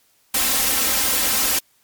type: noise with comb filter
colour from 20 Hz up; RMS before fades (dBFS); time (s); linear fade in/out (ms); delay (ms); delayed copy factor
white; -19; 0.34-1.59; 5; 3.8; +0.65
effects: white hiss -60 dBFS RMS until 1.83 s + MP3 96 kbps